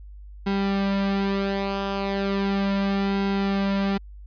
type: tone with flanger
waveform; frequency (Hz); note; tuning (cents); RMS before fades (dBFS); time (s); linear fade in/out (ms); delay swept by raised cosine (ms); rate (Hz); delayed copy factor
sawtooth; 197.1; G3; +10; -24; 0.46-3.98; 10; 1.7 to 4.6; 0.36; -0.6
effects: added 50 Hz sine -39 dBFS peak until 4.26 s + resampled to 11025 Hz